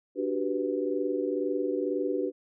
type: chord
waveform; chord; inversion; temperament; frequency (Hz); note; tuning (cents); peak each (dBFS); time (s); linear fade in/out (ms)
sine; G major seventh; second; equal; 293.7 / 370 / 392 / 493.9; D4 / F#4 / G4 / B4; 0 / 0 / 0 / 0; -32; 0.15-2.32; 50
effects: none